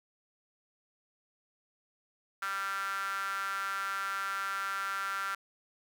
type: tone with high-pass filter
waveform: sawtooth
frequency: 196 Hz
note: G3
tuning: in tune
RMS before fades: -35 dBFS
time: 2.42-5.35 s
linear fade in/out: 5 ms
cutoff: 1400 Hz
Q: 7.5
effects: none